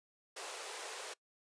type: high-pass noise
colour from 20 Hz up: pink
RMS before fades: -45 dBFS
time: 0.36-1.14 s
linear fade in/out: 10 ms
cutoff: 400 Hz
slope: 48 dB/octave
effects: noise-tail reverb RT60 0.1 s tail -22 dB re dry + resampled to 22050 Hz